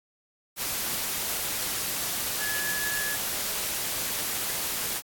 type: tone in noise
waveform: sine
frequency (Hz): 1700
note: G#6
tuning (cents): +40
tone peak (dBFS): -30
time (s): 2.38-3.18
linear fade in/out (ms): 50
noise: white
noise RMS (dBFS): -30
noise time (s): 0.56-5.02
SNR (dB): -3
effects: AAC 64 kbps